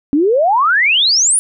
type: exponential sweep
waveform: sine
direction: up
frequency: 271.3 to 10200 Hz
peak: -9 dBFS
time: 0.13-1.39 s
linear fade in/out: 0 ms
effects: none